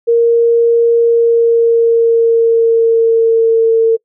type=tone with pitch glide; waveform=sine; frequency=466.2 to 452.4 Hz; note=A#4 to A4; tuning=0 to +48 cents; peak=-6 dBFS; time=0.07-3.97 s; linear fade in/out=20 ms; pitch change=-52 cents; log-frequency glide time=0.98-3.78 s; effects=noise-tail reverb RT60 0.1 s tail -24 dB re dry